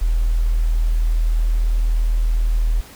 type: tone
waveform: sine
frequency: 40.17 Hz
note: E1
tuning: 44 cents flat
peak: -14 dBFS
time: 0.01-2.81 s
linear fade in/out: 10 ms
effects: pink hiss -42 dBFS RMS until 2.95 s